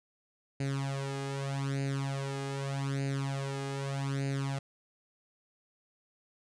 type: tone with flanger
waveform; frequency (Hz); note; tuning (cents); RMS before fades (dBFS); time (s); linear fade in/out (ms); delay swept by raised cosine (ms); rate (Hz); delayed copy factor
sawtooth; 137.5; C#3; -14; -34; 0.6-4.59; 5; 0.44 to 2.44; 0.82; +0.8
effects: resampled to 22050 Hz